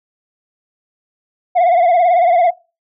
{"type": "tone with vibrato", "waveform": "sine", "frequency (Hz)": 698.5, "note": "F5", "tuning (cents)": 0, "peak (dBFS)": -6, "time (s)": [1.55, 2.51], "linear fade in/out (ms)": 20, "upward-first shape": "sine", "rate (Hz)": 18, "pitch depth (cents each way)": 85, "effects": ["noise-tail reverb RT60 0.3 s tail -23 dB re dry", "tanh soft clip ceiling -8 dBFS"]}